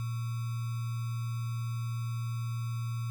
sine tone with sample-and-hold, 116.54 Hz, A#2, in tune, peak -31 dBFS, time 0-3.1 s, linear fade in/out 0 ms, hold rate 1225 Hz, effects none

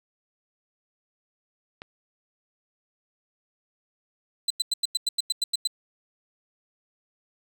click, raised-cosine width 0.3 ms, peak -23 dBFS, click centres 1.819 s
35% pulse tone bursts, 4028 Hz, B7, 33 cents sharp, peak -20 dBFS, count 11, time 4.48-5.674 s, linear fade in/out 5 ms, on 24 ms, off 93 ms
effects none

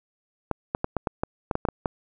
clicks, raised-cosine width 1 ms, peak -10 dBFS, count 11, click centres 0.513 / 0.749 / 0.844 / 0.967 / 1.072 / 1.235 / 1.512 / 1.554 / 1.652 / 1.687 / 1.858 s, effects none

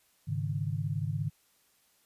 sine chord, Ab suspended fourth, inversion none, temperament equal, 103.83 / 138.59 / 155.56 Hz, Ab2 / Db3 / Eb3, 0 / 0 / 0 cents, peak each -34 dBFS, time 0.27-1.3 s, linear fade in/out 20 ms, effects white hiss -68 dBFS RMS until 2.05 s + resampled to 32000 Hz

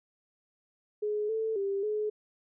sine tone with pitch steps, 420.5 / 442.7 / 395.3 / 424.4 Hz, G#4 / A4 / G4 / G#4, +22 / +11 / +15 / +38 cents, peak -28 dBFS, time 1.02-2.1 s, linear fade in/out 10 ms, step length 270 ms, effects none

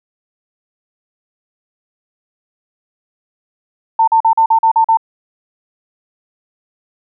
sine tone bursts, 899 Hz, A5, 37 cents sharp, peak -7 dBFS, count 8, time 3.99-4.972 s, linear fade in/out 5 ms, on 86 ms, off 42 ms, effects none

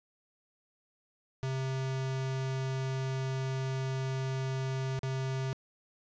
square tone with dropouts, 132.4 Hz, C3, 21 cents sharp, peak -32 dBFS, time 1.43-5.53 s, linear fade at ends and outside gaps 0 ms, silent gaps 4.991-5.032 s, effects resampled to 16000 Hz + 10-bit

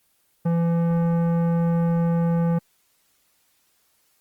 sine tone with tanh clipping, 168.6 Hz, E3, 39 cents sharp, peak -20 dBFS, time 0.45-2.59 s, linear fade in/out 10 ms, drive 14 dB, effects white hiss -65 dBFS RMS until 4.2 s + Opus 24 kbps

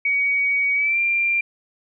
sine tone with pitch glide, 2254 to 2378 Hz, C#7 to D7, +28 to +21 cents, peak -17 dBFS, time 0.05-1.41 s, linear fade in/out 5 ms, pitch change +93 cents, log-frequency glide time 0.75-0.99 s, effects none

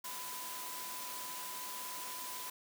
sine tone in noise, 1000 Hz, B5, 21 cents sharp, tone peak -47 dBFS, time 0.04-2.5 s, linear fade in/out 5 ms, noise white, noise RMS -44 dBFS, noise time 0.04-2.5 s, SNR -6 dB, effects high-pass 200 Hz 12 dB/octave

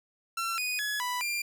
sawtooth tone with pitch steps, 1353 / 2480 / 1692 / 989 / 2387 Hz, E6 / D#7 / G#6 / B5 / D7, +45 / -6 / +32 / +2 / +28 cents, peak -26 dBFS, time 0.37-1.42 s, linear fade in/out 5 ms, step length 210 ms, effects none

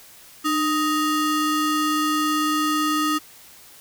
square ring-modulated tone, 778 Hz, G5, 13 cents flat, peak -17 dBFS, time 0.44-3.19 s, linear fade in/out 20 ms, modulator 475 Hz, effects white hiss -47 dBFS RMS until 3.8 s

